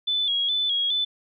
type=tone with vibrato; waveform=sine; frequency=3401 Hz; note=G#7; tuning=40 cents sharp; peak=-21 dBFS; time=0.07-1.05 s; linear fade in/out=10 ms; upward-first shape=square; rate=2.4 Hz; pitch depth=52 cents each way; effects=none